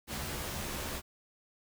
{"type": "noise with comb filter", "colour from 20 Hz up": "pink", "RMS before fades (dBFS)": -38, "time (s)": [0.07, 1.02], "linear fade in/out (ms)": 50, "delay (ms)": 14, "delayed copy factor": 0.55, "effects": []}